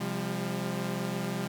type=chord; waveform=sawtooth; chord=C suspended fourth; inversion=none; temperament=equal with one note detuned; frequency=130.81 / 174.61 / 200.3 Hz; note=C3 / F3 / G3; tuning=0 / 0 / +38 cents; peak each=-33 / -31 / -30 dBFS; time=0-1.48 s; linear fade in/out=10 ms; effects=none